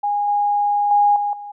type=tone with level steps; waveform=sine; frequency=821 Hz; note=G#5; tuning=20 cents flat; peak=-17 / -15 / -11 / -18 / -30 dBFS; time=0.03-1.52 s; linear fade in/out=10 ms; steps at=0.28 / 0.91 / 1.16 / 1.33 s; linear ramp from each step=2 ms; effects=none